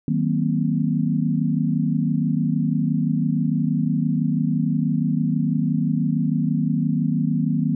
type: chord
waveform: sine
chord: C half-diminished seventh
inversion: first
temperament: just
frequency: 156.98 / 188.37 / 235.5 / 261.6 Hz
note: Eb3 / Gb3 / Bb3 / C4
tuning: +16 / +31 / +18 / 0 cents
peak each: -22 / -25 / -23 / -26 dBFS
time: 0.08-7.75 s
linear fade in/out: 2 ms
effects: none